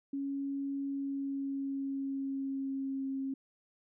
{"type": "tone with pitch glide", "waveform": "sine", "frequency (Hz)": [277.2, 269.3], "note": ["C#4", "C#4"], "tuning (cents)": [0, -50], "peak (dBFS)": -33, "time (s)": [0.13, 3.34], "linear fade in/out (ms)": 5, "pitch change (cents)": -50, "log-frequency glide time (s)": [0.85, 3.08], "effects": []}